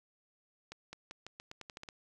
accelerating click train, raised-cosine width 0.2 ms, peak -28 dBFS, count 11, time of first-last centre 0.72-1.888 s, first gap 210 ms, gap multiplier 0.86, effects none

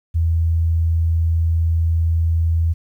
sine tone, 82.41 Hz, E2, in tune, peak -14 dBFS, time 0.14-2.74 s, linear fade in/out 20 ms, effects 9-bit

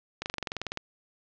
slowing click train, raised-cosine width 0.2 ms, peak -14 dBFS, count 13, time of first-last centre 0.22-0.773 s, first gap 39 ms, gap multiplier 1.03, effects low-pass 5000 Hz 12 dB/octave

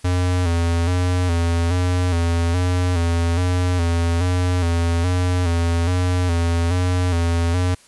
square tone with vibrato, 87.31 Hz, F2, in tune, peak -17 dBFS, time 0.04-7.75 s, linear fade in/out 10 ms, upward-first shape square, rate 1.2 Hz, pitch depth 54 cents each way, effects white hiss -50 dBFS RMS until 7.87 s + resampled to 24000 Hz

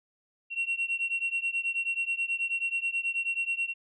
sine beating tone pair, 2730 / 2739.3 Hz, F7 / F7, -40 / -34 cents, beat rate 9.3 Hz, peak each -29 / -30 dBFS, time 0.5-3.74 s, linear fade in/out 50 ms, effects tanh soft clip ceiling -23 dBFS

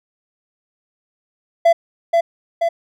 triangle tone with echo, 674 Hz, E5, 38 cents sharp, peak -6 dBFS, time 1.65-1.73 s, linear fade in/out 10 ms, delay 480 ms, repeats 2, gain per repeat -3 dB, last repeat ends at 2.69 s, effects none

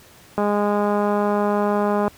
click train, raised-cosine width 1 ms, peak -8 dBFS, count 351, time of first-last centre 0.38-2.079 s, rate 206 Hz, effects pink hiss -48 dBFS RMS until 2.17 s + high-pass 60 Hz 12 dB/octave

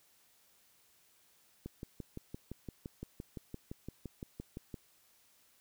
click train, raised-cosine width 3 ms, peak -29 dBFS, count 19, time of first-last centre 1.66-4.742 s, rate 5.84 Hz, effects white hiss -68 dBFS RMS until 5.6 s

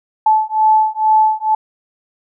sine beating tone pair, 867 / 869.2 Hz, A5 / A5, -26 / -21 cents, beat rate 2.2 Hz, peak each -13 dBFS, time 0.26-1.55 s, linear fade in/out 5 ms, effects none

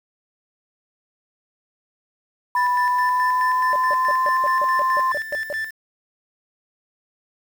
sine tone with pitch glide, 987.8 to 1043.5 Hz, B5 to C6, 0 to -5 cents, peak -17 dBFS, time 2.55-5.12 s, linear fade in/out 2 ms, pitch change +95 cents, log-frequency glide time 2.83-4.48 s
triangle tone with tremolo, 1768 Hz, A6, 8 cents sharp, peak -21 dBFS, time 2.56-5.71 s, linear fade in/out 10 ms, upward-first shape square, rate 4.7 Hz, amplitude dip 60%
sine tone bursts, 587.3 Hz, D5, in tune, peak -24 dBFS, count 11, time 3.73-5.527 s, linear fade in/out 0 ms, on 27 ms, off 150 ms
effects 7-bit

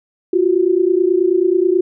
sine tone pair together, 347.5 / 376.8 Hz, F4 / F#4, -9 / +32 cents, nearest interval minor second, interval 141 cents, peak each -14 dBFS, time 0.33-1.81 s, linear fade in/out 5 ms, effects none

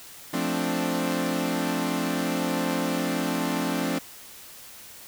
sawtooth chord, D minor seventh, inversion first, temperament equal, 174.61 / 220 / 261.6 / 293.7 Hz, F3 / A3 / C4 / D4, 0 / 0 / 0 / 0 cents, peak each -27 / -28 / -25 / -26 dBFS, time 0.33-3.99 s, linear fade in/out 10 ms, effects white hiss -45 dBFS RMS until 5.07 s

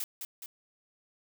blue noise with echo, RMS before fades -35 dBFS, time 0-0.04 s, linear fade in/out 2 ms, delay 210 ms, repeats 2, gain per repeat -4 dB, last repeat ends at 0.46 s, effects none

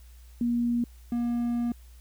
sine / triangle tone pair in turn, 238.2 / 238.2 Hz, A#3 / A#3, +38 / +38 cents, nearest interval unison, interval 0 cents, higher neither, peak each -23 dBFS, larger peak neither, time 0.41-0.84 / 1.12-1.72 s, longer second, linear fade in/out 2 ms, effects added 60 Hz sine -47 dBFS peak until 2 s + white hiss -61 dBFS RMS until 2 s

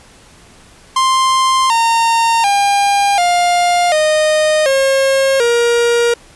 45% pulse tone with pitch steps, 1049 / 918.5 / 804.2 / 704.2 / 616.6 / 539.9 / 472.7 Hz, C6 / A#5 / G5 / F5 / D#5 / C#5 / A#4, +4 / -26 / +44 / +14 / -16 / -46 / +24 cents, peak -10 dBFS, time 0.96-6.14 s, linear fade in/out 5 ms, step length 740 ms, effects pink hiss -43 dBFS RMS until 6.35 s + resampled to 24000 Hz

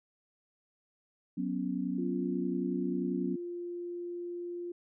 sine chord, F# suspended fourth, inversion none, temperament equal, 185 / 246.9 / 277.2 Hz, F#3 / B3 / C#4, 0 / 0 / 0 cents, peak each -35 dBFS, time 1.37-3.36 s, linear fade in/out 10 ms
sine tone, 349.2 Hz, F4, in tune, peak -36 dBFS, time 1.98-4.72 s, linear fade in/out 5 ms
effects none

